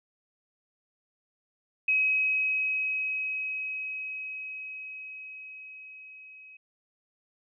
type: tone with level ramp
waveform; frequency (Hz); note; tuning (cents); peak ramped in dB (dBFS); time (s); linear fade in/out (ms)
sine; 2544; D#7; +38; -21 to -47; 1.88-6.57; 5
effects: none